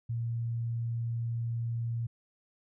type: tone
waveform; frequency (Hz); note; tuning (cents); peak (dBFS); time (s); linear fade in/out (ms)
sine; 116.54; A#2; 0; -30; 0.09-2.07; 10
effects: none